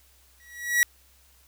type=tone with exponential growth; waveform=45% pulse; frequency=1925 Hz; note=B6; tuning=45 cents flat; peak=-15 dBFS; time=0.4-0.83 s; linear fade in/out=0 ms; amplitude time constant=92 ms; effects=added 65 Hz sine -60 dBFS peak until 1.47 s + white hiss -60 dBFS RMS until 1.47 s